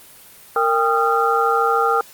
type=tone cluster; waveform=sine; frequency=462 / 796 / 1236 / 1369 Hz; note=A#4 / G5 / D#6 / F6; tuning=-16 / +26 / -12 / -35 cents; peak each=-20 dBFS; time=0.56-2.01 s; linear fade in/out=2 ms; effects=white hiss -44 dBFS RMS until 2.13 s + Opus 32 kbps